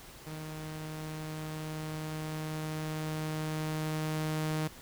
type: tone with level ramp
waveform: sawtooth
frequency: 155.56 Hz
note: D#3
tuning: in tune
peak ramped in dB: -36 to -26 dBFS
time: 0.26-4.68 s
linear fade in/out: 10 ms
effects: pink hiss -51 dBFS RMS until 4.81 s